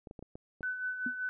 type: clicks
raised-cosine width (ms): 2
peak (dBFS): -32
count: 6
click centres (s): 0.072 / 0.111 / 0.192 / 0.226 / 0.355 / 0.608
type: tone with tremolo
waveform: sine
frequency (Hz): 1504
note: F#6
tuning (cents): +28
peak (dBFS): -31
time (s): 0.63-1.29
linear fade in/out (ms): 0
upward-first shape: sine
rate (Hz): 5.2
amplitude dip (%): 55
type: tone with exponential decay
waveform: sine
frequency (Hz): 246.9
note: B3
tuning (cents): 0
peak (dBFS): -31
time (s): 1.06-1.15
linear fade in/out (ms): 5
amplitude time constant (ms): 18
effects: none